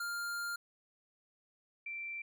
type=tone pair in turn; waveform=square / sine; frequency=1400 / 2347 Hz; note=F6 / D7; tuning=+4 / -2 cents; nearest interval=major sixth; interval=894 cents; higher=second; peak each=-37 / -39 dBFS; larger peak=first; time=0-0.56 / 1.86-2.22 s; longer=first; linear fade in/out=5 ms; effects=none